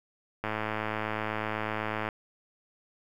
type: click train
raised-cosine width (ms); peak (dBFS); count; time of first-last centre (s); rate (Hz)
0.5; -16; 179; 0.44-2.088; 108
effects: 9-bit